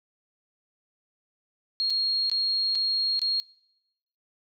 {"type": "tone with dropouts", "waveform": "sine", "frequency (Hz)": 4267, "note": "C8", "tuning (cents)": 33, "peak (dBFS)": -23, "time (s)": [1.8, 3.4], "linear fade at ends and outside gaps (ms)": 0, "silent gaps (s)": [[1.9, 1.904], [2.298, 2.315], [2.751, 2.755], [3.193, 3.217]], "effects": ["noise-tail reverb RT60 0.9 s tail -24 dB re dry"]}